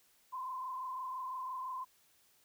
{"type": "tone with frequency modulation", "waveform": "sine", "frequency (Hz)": 1030, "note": "C6", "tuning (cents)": -28, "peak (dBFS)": -38, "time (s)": [0.32, 1.85], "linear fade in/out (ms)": 20, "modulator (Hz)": 25.9, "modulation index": 1.3, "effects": ["white hiss -69 dBFS RMS until 2.44 s"]}